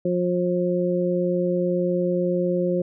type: harmonic tone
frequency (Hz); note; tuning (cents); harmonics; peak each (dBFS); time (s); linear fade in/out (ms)
178.2; F3; +35; 1 / 2 / 3; -24 / -24 / -24; 0.05-2.82; 5
effects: none